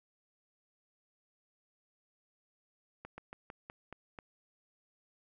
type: slowing click train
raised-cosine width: 0.5 ms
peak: -30 dBFS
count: 7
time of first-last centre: 3.05-4.188 s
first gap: 130 ms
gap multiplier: 1.15
effects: none